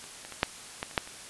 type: clicks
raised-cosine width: 0.3 ms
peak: -30 / -26 / -24 / -6 / -15 / -29 / -7 / -27 dBFS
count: 8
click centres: 0.041 / 0.25 / 0.323 / 0.431 / 0.829 / 0.912 / 0.978 / 1.075 s
effects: white hiss -45 dBFS RMS until 1.29 s + resampled to 24000 Hz